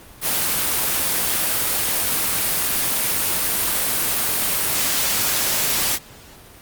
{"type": "noise", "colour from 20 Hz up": "white", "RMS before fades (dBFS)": -20, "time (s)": [0.21, 5.99], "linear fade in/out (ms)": 50, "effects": ["pink hiss -44 dBFS RMS until 6.61 s", "Opus 32 kbps"]}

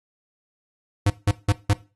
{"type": "tone bursts", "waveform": "square", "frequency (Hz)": 101.6, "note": "G#2", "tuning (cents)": -38, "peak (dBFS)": -16, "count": 4, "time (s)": [1.06, 1.734], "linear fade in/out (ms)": 5, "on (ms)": 41, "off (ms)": 170, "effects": ["noise-tail reverb RT60 0.3 s tail -18 dB re dry", "AAC 32 kbps"]}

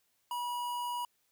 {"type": "tone with notch filter", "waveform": "square", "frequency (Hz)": 969, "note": "B5", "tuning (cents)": -33, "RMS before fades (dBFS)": -36, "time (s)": [0.31, 1.05], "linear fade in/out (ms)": 2, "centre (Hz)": 5700, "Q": 1.4, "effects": ["white hiss -75 dBFS RMS until 1.31 s"]}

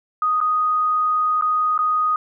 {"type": "tone with dropouts", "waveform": "sine", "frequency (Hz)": 1244.5, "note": "D#6", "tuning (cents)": 0, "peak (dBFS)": -16, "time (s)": [0.22, 2.16], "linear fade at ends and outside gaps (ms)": 2, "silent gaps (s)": [[0.404, 0.412], [1.412, 1.422], [1.778, 1.789]], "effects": []}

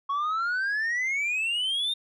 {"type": "exponential sweep", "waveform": "sine", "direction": "up", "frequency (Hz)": [1100, 3685], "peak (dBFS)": -22, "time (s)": [0.09, 1.94], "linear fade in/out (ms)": 10, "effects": ["tanh soft clip ceiling -24 dBFS"]}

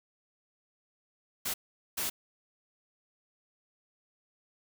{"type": "noise bursts at uneven times", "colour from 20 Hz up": "white", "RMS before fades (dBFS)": -33, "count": 2, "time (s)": [[1.45, 1.54], [1.97, 2.1]], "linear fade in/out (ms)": 10, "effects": []}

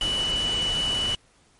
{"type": "tone in noise", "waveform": "sine", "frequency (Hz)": 2960, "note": "F#7", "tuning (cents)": 0, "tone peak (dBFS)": -23, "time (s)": [0.01, 1.15], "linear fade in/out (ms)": 2, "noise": "pink", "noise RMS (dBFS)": -32, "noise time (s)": [0.01, 1.15], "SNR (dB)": 6, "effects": ["pink hiss -60 dBFS RMS until 1.59 s", "MP3 48 kbps"]}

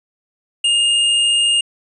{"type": "tone", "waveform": "square", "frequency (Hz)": 2831, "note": "F7", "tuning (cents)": 23, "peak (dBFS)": -13, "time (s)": [0.64, 1.61], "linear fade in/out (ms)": 5, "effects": ["resampled to 24000 Hz"]}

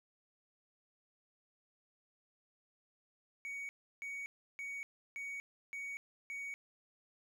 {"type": "tone bursts", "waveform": "triangle", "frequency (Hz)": 2242, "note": "C#7", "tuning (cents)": 19, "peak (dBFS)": -39, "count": 6, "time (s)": [3.45, 6.54], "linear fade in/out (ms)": 0, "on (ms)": 240, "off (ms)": 330, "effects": []}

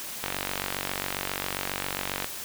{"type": "click train", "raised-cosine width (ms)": 0.3, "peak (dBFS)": -12, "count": 96, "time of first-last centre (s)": [0.24, 2.244], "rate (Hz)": 47.4, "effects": ["white hiss -37 dBFS RMS until 2.44 s"]}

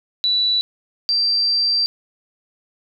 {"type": "tone pair in turn", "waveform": "sine", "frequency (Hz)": [3951, 4699], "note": ["B7", "D8"], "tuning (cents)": [0, 0], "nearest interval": "minor third", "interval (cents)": 300, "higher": "second", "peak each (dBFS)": -15, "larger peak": "neither", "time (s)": [[0.24, 0.61], [1.09, 1.86]], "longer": "second", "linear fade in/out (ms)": 0, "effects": []}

